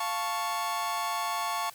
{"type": "chord", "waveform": "40% pulse", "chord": "F augmented", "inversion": "none", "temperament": "equal", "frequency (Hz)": [698.5, 880, 1108.7], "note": ["F5", "A5", "C#6"], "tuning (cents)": [0, 0, 0], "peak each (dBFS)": [-35, -33, -31], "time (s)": [0, 1.7], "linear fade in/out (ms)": 5, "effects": ["white hiss -51 dBFS RMS until 1.74 s"]}